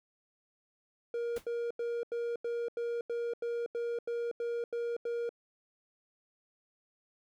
triangle tone bursts, 471.5 Hz, A#4, 20 cents sharp, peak -30 dBFS, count 13, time 1.14-5.292 s, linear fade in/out 2 ms, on 240 ms, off 86 ms
pink noise with exponential decay, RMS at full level -42 dBFS, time 1.36-1.48 s, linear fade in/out 5 ms, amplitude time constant 26 ms
effects none

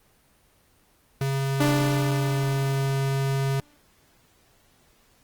square tone, 136.3 Hz, C#3, 29 cents flat, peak -23 dBFS, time 1.21-3.6 s, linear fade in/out 2 ms
sawtooth tone with exponential decay, 293.7 Hz, D4, in tune, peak -16 dBFS, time 1.6-3.77 s, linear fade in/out 5 ms, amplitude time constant 470 ms
effects pink hiss -61 dBFS RMS until 5.23 s + Opus 24 kbps

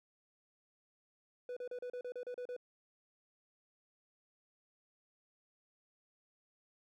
triangle tone bursts, 494.1 Hz, B4, 1 cent sharp, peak -38 dBFS, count 10, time 1.49-2.565 s, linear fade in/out 2 ms, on 76 ms, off 35 ms, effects none

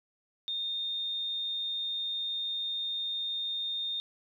sine tone, 3653 Hz, A#7, 36 cents flat, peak -31 dBFS, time 0.48-4 s, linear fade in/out 0 ms, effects 11-bit

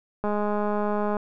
click train, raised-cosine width 1 ms, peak -14 dBFS, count 194, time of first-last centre 0.24-1.168 s, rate 208 Hz, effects none

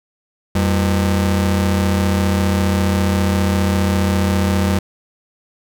40% pulse ring-modulated tone, 140 Hz, C#3, 18 cents sharp, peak -10 dBFS, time 0.55-4.79 s, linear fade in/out 5 ms, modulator 52.6 Hz, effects none

